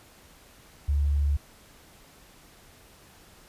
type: tone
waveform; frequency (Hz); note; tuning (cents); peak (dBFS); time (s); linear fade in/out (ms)
sine; 71.8; D2; -39; -21; 0.88-1.37; 10
effects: pink hiss -54 dBFS RMS until 3.48 s + resampled to 32000 Hz